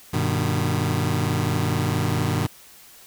sawtooth chord, G augmented, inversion none, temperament just, 98 / 122.5 / 153.12 Hz, G2 / B2 / D#3, 0 / -14 / -27 cents, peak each -21 dBFS, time 0.13-2.47 s, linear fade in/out 10 ms, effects white hiss -48 dBFS RMS until 3.06 s

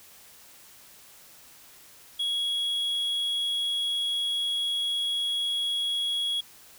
triangle tone, 3328 Hz, G#7, 3 cents sharp, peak -24 dBFS, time 2.19-6.41 s, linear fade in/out 10 ms, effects white hiss -52 dBFS RMS until 6.78 s

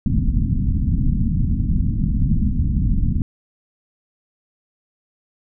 pink low-pass noise, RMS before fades -18 dBFS, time 0.06-3.22 s, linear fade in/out 2 ms, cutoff 250 Hz, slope 48 dB/octave, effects none

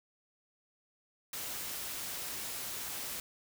white noise, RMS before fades -40 dBFS, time 1.33-3.2 s, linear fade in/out 2 ms, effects none

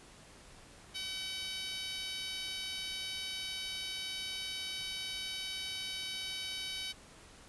10% pulse tone with high-pass filter, 759 Hz, F#5, 44 cents sharp, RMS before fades -40 dBFS, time 0.94-6.93 s, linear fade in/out 20 ms, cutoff 3000 Hz, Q 1.3, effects pink hiss -56 dBFS RMS until 7.48 s + resampled to 24000 Hz

